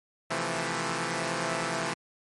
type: chord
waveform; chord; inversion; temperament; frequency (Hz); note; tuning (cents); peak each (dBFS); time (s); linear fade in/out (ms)
5% pulse; F major seventh; second; equal with one note detuned; 131.19 / 164.81 / 174.61 / 220; C3 / E3 / F3 / A3; +5 / 0 / 0 / 0; -24 / -21 / -24 / -24; 0.3-1.94; 10
effects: MP3 48 kbps